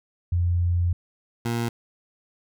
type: tone pair in turn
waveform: sine / 20% pulse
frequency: 87.31 / 117.35 Hz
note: F2 / A#2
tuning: 0 / +12 cents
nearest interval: perfect fourth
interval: 512 cents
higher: second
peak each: -19 dBFS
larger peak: neither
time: 0.32-0.93 / 1.45-1.69 s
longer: first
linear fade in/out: 5 ms
effects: none